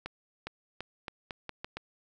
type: accelerating click train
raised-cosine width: 0.3 ms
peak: -21 dBFS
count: 8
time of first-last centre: 0.06-1.77 s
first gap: 410 ms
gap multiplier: 0.82
effects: none